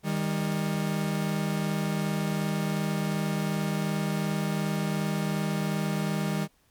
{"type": "tone pair together", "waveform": "40% pulse", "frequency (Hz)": [156.6, 199.31], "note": ["D#3", "G3"], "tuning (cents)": [11, 29], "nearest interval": "major third", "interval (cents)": 418, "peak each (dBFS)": -28, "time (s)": [0.03, 6.48], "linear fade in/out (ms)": 50, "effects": ["pink hiss -66 dBFS RMS until 6.7 s", "MP3 96 kbps"]}